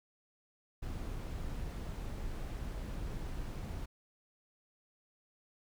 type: noise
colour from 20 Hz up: brown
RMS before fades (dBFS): -40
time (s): 0.82-3.86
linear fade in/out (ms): 10
effects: none